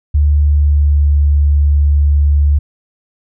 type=tone with pitch glide; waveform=sine; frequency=73.42 to 72.53 Hz; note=D2 to D2; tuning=0 to -21 cents; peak=-7 dBFS; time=0.14-2.59 s; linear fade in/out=10 ms; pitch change=-21 cents; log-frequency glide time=0.39-1.14 s; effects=none